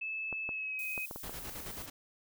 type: tone with pitch glide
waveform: sine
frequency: 2612 to 2526 Hz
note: E7 to D#7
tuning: -17 to +26 cents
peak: -35 dBFS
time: 0.01-1.06 s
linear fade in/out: 10 ms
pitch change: -57 cents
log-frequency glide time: 0.46-0.83 s
type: clicks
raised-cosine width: 1 ms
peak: -28 dBFS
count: 6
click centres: 0.327 / 0.491 / 0.978 / 1.111 / 1.16 / 1.295 s
type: noise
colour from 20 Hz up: violet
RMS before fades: -46 dBFS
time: 0.79-1.86 s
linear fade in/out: 0 ms
type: noise with tremolo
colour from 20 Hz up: pink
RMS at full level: -44 dBFS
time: 1.23-1.9 s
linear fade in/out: 5 ms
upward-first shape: square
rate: 9.3 Hz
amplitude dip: 55%
effects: none